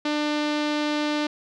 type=tone with low-pass filter; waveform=sawtooth; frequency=298.5 Hz; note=D4; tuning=28 cents sharp; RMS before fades=-25 dBFS; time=0.05-1.27 s; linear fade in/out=5 ms; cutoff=4200 Hz; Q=1.7; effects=none

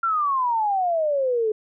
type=exponential sweep; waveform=sine; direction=down; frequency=1385 to 422 Hz; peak=-19 dBFS; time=0.03-1.52 s; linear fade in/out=5 ms; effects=none

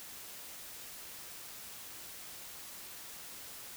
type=silence; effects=white hiss -48 dBFS RMS until 3.76 s

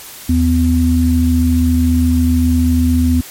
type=tone pair together; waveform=sine; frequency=78.9 / 251 Hz; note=D#2 / B3; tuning=+25 / +28 cents; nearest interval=octave + minor sixth; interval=2003 cents; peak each=-12 dBFS; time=0.29-3.21 s; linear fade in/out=5 ms; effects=white hiss -33 dBFS RMS until 3.3 s + MP3 64 kbps

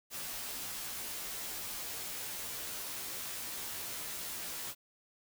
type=noise with comb filter; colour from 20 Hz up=white; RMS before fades=-41 dBFS; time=0.1-4.75 s; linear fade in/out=50 ms; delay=14 ms; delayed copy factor=-0.75; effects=none

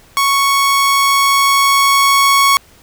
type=tone with level ramp; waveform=sawtooth; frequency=1108.7 Hz; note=C#6; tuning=in tune; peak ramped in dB=-7 to -4 dBFS; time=0.17-2.57 s; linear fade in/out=0 ms; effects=pink hiss -46 dBFS RMS until 2.82 s

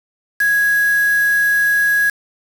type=tone with quantisation; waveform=sine; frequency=1661.2 Hz; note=G#6; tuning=in tune; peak=-12 dBFS; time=0.4-2.1 s; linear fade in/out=5 ms; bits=4; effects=none

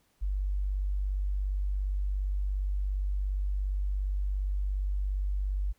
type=tone; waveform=sine; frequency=48.63 Hz; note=G1; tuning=13 cents flat; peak=-27 dBFS; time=0.21-5.73 s; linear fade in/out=20 ms; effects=pink hiss -70 dBFS RMS until 5.78 s

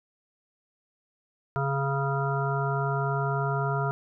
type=harmonic tone; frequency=138.2 Hz; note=C#3; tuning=5 cents flat; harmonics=1 / 3 / 5 / 7 / 9 / 10; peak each=-27 / -33 / -33 / -34 / -36 / -34 dBFS; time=1.56-3.91 s; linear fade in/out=0 ms; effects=none

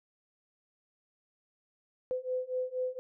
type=beating tone pair; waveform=sine; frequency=506 / 510.2 Hz; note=B4 / C5; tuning=+42 / -44 cents; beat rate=4.2 Hz; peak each=-35 / -34 dBFS; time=2.11-2.99 s; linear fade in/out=0 ms; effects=none

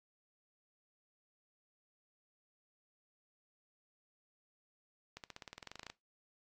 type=accelerating click train; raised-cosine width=0.2 ms; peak=-29 dBFS; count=16; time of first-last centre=5.17-5.9 s; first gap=68 ms; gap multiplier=0.95; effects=noise-tail reverb RT60 0.2 s tail -19 dB re dry + AAC 48 kbps

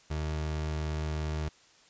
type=tone; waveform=30% pulse; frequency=77.1 Hz; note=D#2; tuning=15 cents flat; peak=-28 dBFS; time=0.1-1.49 s; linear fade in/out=10 ms; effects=white hiss -60 dBFS RMS until 1.89 s + resampled to 16000 Hz

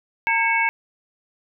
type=tone cluster; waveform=sine; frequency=913 / 1627 / 2217 / 2642 Hz; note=A#5 / G#6 / C#7 / E7; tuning=-36 / -36 / 0 / +3 cents; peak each=-22 / -25 / -20 / -27 dBFS; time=0.27-0.69 s; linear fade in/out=0 ms; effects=none

